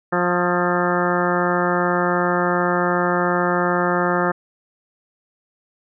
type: harmonic tone with a mistuned harmonic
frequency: 177.3 Hz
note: F3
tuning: 26 cents sharp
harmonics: 1 / 2 / 3 / 4 / 5 / 6 / 7 / 8 / 9 / 10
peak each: -24 / -23 / -24 / -26 / -27 / -29 / -25 / -28 / -28 / -29 dBFS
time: 0.12-4.32 s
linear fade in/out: 10 ms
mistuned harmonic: 8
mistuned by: -48 cents
effects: none